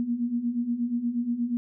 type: beating tone pair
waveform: sine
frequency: 233.1 / 241.5 Hz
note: A#3 / B3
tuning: 0 / -39 cents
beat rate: 8.4 Hz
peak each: -31 / -26 dBFS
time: 0-1.57 s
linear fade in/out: 0 ms
effects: none